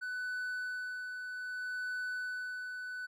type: tone with tremolo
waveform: triangle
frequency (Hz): 1496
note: F#6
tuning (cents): +19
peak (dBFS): -33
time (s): 0.01-3.07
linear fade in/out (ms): 20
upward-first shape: sine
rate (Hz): 0.63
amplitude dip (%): 40
effects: none